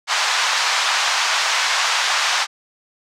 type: band-pass noise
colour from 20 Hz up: pink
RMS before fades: -19 dBFS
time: 0.07-2.47 s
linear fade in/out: 50 ms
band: 870 to 6500 Hz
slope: 24 dB/octave
effects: none